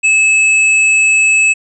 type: tone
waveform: square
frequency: 2600 Hz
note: E7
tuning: 24 cents flat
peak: -8 dBFS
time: 0.03-1.54 s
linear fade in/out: 20 ms
effects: resampled to 22050 Hz